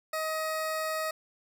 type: tone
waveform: 20% pulse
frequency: 631 Hz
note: D#5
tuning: 24 cents sharp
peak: -25 dBFS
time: 0.13-1.11 s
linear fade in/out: 5 ms
effects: none